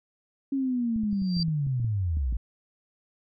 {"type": "linear sweep", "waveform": "sine", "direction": "down", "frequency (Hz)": [277.2, 51.5], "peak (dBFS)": -24, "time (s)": [0.52, 2.37], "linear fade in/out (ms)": 5}
{"type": "clicks", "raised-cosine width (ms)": 5, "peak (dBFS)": -26, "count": 12, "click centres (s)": [0.962, 1.036, 1.129, 1.219, 1.368, 1.399, 1.483, 1.668, 1.799, 1.846, 2.171, 2.326]}
{"type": "tone with exponential growth", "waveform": "sine", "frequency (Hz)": 4699, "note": "D8", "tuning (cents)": 0, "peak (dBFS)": -26, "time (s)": [1.11, 1.43], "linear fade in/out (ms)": 2, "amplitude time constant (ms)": 69}
{"effects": []}